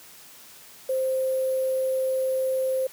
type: tone with sample-and-hold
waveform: sine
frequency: 523.3 Hz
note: C5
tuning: in tune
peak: -22 dBFS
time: 0.89-2.87 s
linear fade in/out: 5 ms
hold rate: 11025 Hz
effects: white hiss -48 dBFS RMS until 2.92 s + high-pass 80 Hz 12 dB/octave